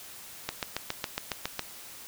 click train, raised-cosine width 0.2 ms, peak -12 dBFS, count 9, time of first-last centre 0.49-1.593 s, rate 7.25 Hz, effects white hiss -46 dBFS RMS until 2.07 s

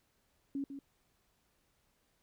sine tone with echo, 277.2 Hz, C#4, in tune, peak -34 dBFS, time 0.55-0.64 s, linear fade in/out 2 ms, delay 150 ms, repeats 1, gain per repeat -8 dB, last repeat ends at 0.79 s, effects pink hiss -75 dBFS RMS until 2.22 s

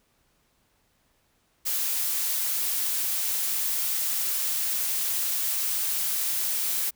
blue noise, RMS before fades -27 dBFS, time 1.65-6.91 s, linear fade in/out 20 ms, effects pink hiss -68 dBFS RMS until 6.95 s

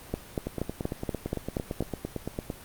two click trains, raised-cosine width 2 ms, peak -17 / -14 dBFS, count 19 / 8, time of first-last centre 0.47-2.502 / 0.14-1.807 s, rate 8.86 / 4.2 Hz, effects pink hiss -47 dBFS RMS until 2.64 s + Opus 32 kbps

